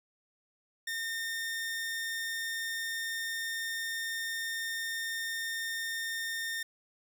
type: tone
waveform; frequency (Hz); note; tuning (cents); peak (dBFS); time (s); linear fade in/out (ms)
sawtooth; 1822; A#6; -40; -30; 0.87-6.63; 5
effects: none